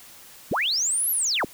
sine linear two-way sweep, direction up then down, 67.3 to 11950 to 67.3 Hz, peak -21 dBFS, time 0.51-1.45 s, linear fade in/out 5 ms, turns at 1.11 s, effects white hiss -47 dBFS RMS until 1.53 s

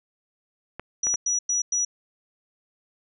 clicks, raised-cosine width 0.5 ms, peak -19 dBFS, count 3, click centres 0.796 / 1.069 / 1.141 s
sine tone bursts, 5850 Hz, F#8, 21 cents flat, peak -21 dBFS, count 4, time 1.03-1.85 s, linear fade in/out 5 ms, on 130 ms, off 100 ms
effects none

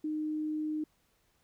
sine tone, 307.3 Hz, D#4, 21 cents flat, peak -31 dBFS, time 0.04-0.84 s, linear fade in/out 5 ms, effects pink hiss -72 dBFS RMS until 1.43 s

